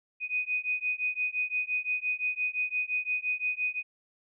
sine beating tone pair, 2489 / 2494.8 Hz, D#7 / D#7, 0 / +4 cents, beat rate 5.8 Hz, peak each -31 dBFS, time 0.2-3.83 s, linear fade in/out 50 ms, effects none

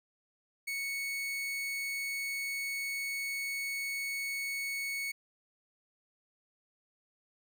40% pulse tone, 2217 Hz, C#7, in tune, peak -33 dBFS, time 0.67-5.12 s, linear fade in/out 10 ms, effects none

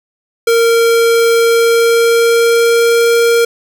square tone with pitch glide, 462.2 to 466.5 Hz, A#4 to A#4, -15 to +1 cents, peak -8 dBFS, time 0.47-3.45 s, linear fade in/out 5 ms, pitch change +16 cents, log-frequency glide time 1.41-3.13 s, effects none

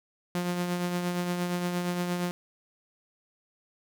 sawtooth tone with tremolo, 176.9 Hz, F3, 23 cents sharp, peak -22 dBFS, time 0.35-2.31 s, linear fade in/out 0 ms, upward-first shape triangle, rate 8.6 Hz, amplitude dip 45%, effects none

